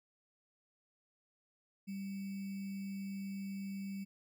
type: tone with sample-and-hold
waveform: sine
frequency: 196 Hz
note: G3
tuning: in tune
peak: -39 dBFS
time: 1.87-4.05 s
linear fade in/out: 20 ms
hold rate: 2450 Hz
effects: none